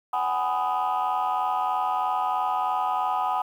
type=chord; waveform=sine; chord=G# minor seventh; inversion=third; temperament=just; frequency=747.5 / 830.6 / 996.7 / 1245.9 Hz; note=F#5 / G#5 / B5 / D#6; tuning=+17 / 0 / +16 / +2 cents; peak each=-26 / -27 / -27 / -28 dBFS; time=0.13-3.42 s; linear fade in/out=5 ms; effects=tanh soft clip ceiling -17 dBFS + 9-bit